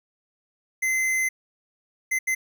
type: tone bursts at uneven times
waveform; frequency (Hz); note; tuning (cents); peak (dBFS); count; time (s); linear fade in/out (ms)
square; 2057; C7; -30; -22; 3; 0.82-1.29 / 2.11-2.19 / 2.27-2.35; 10
effects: none